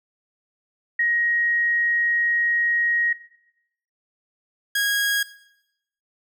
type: tone pair in turn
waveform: sine / sawtooth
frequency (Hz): 1885 / 1643.3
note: A#6 / G#6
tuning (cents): +19 / -19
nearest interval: major second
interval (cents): 238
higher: first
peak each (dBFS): -18 / -16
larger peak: second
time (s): 0.99-3.13 / 4.75-5.23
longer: first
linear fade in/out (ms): 5
effects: noise-tail reverb RT60 0.8 s tail -17 dB re dry